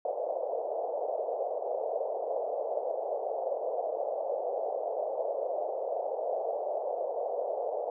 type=band-pass noise; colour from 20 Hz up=pink; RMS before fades=-33 dBFS; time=0.05-7.9 s; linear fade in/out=2 ms; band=490 to 710 Hz; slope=48 dB/octave; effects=none